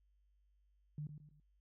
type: tone with echo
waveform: sine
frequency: 149.4 Hz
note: D3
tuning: 30 cents sharp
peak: -40 dBFS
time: 0.98-1.07 s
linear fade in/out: 2 ms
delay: 110 ms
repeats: 3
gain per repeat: -8 dB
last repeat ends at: 1.4 s
effects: noise-tail reverb RT60 0.1 s tail -24 dB re dry + added 50 Hz sine -70 dBFS peak until 1.6 s